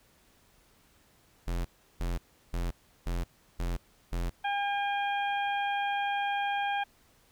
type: tone bursts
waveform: square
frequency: 43.33 Hz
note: F1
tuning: 13 cents flat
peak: -30 dBFS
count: 6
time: 1.47-4.3 s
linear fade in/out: 10 ms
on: 180 ms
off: 350 ms
type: harmonic tone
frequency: 807 Hz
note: G#5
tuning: 50 cents flat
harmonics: 1 / 2 / 3 / 4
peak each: -29 / -35 / -39 / -41 dBFS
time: 4.44-6.84 s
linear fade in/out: 10 ms
effects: pink hiss -64 dBFS RMS until 7.31 s